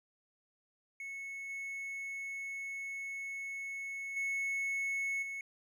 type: tone with level steps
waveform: triangle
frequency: 2200 Hz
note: C#7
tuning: 14 cents flat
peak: -39 / -37 / -31 / -37 dBFS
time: 1-5.41 s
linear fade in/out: 2 ms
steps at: 1.49 / 4.16 / 5.22 s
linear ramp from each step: 10 ms
effects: none